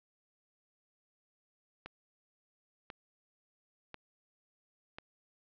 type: click train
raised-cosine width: 0.3 ms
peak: -27 dBFS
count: 4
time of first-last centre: 1.86-4.985 s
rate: 0.96 Hz
effects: low-pass 4000 Hz 12 dB/octave